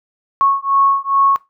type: beating tone pair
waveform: sine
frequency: 1100 / 1102.4 Hz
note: C#6 / C#6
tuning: -14 / -10 cents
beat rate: 2.4 Hz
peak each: -15 dBFS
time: 0.41-1.36 s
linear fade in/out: 0 ms
effects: noise-tail reverb RT60 0.2 s tail -19 dB re dry